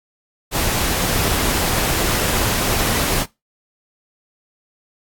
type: noise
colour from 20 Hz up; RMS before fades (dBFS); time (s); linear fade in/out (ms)
pink; -19; 0.51-3.26; 50
effects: noise-tail reverb RT60 0.2 s tail -20 dB re dry + AAC 64 kbps